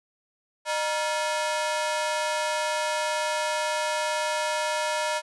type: ring-modulated tone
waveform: sawtooth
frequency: 779 Hz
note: G5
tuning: 11 cents flat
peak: -18 dBFS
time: 0.65-5.22 s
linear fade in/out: 50 ms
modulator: 169 Hz
effects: resampled to 24000 Hz